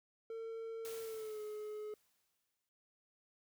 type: tone with pitch glide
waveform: triangle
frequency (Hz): 452.3 to 424.5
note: A4 to G#4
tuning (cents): +48 to +38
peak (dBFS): -40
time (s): 0.3-1.94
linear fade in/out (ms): 2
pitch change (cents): -110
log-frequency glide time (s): 1-1.41
type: noise with exponential decay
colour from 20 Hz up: white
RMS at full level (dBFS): -50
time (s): 0.85-2.69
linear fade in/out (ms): 0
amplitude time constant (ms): 400
effects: none